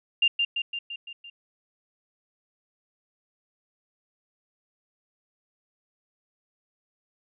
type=tone with echo; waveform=sine; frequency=2794 Hz; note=F7; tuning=in tune; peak=-17 dBFS; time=0.22-0.28 s; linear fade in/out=5 ms; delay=170 ms; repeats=6; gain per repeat=-4 dB; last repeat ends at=1.3 s; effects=none